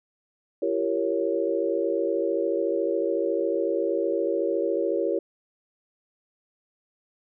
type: chord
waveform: sine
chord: E diminished seventh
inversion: none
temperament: equal with one note detuned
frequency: 338.3 / 392 / 466.2 / 554.4 Hz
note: E4 / G4 / Bb4 / Db5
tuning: +45 / 0 / 0 / 0 cents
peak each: -28 dBFS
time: 0.62-5.19 s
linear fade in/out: 5 ms
effects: none